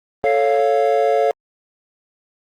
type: chord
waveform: triangle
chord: A augmented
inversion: none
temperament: equal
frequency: 440 / 554.4 / 698.5 Hz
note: A4 / C#5 / E#5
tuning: 0 / 0 / 0 cents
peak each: -16 dBFS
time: 0.24-1.31 s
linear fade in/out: 0 ms
type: tone with exponential decay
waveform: sine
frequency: 2093 Hz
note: C7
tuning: in tune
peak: -20 dBFS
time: 0.26-0.91 s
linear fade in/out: 5 ms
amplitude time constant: 140 ms
effects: Opus 24 kbps